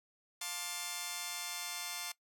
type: chord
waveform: 5% pulse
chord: D minor seventh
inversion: first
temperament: just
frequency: 704.8 / 881 / 1057.2 / 1174.7 Hz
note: F5 / A5 / C6 / D6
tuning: +16 / +2 / +18 / 0 cents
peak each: -34 dBFS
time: 0.41-2.12 s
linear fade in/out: 5 ms
effects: noise-tail reverb RT60 0.1 s tail -20 dB re dry